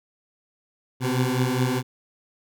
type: beating tone pair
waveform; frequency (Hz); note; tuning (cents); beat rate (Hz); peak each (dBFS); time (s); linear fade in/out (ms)
20% pulse; 124.9 / 129.7; B2 / C3; +20 / -15; 4.8; -19; 1-1.83; 50
effects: none